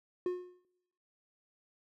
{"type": "tone with exponential decay", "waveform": "triangle", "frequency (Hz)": 360, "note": "F#4", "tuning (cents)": -47, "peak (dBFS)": -26, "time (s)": [0.26, 0.65], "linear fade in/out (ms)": 2, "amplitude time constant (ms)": 84, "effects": ["noise-tail reverb RT60 0.8 s tail -22 dB re dry"]}